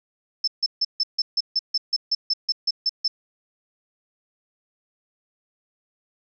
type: tone bursts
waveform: sine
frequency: 5274 Hz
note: E8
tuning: in tune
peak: -18 dBFS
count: 15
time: 0.44-3.08 s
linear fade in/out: 5 ms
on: 36 ms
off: 150 ms
effects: none